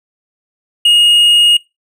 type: tone with tanh clipping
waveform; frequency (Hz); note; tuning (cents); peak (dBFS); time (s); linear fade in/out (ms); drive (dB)
triangle; 2865; F7; +44; -6; 0.85-1.57; 5; 8
effects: noise-tail reverb RT60 0.2 s tail -19 dB re dry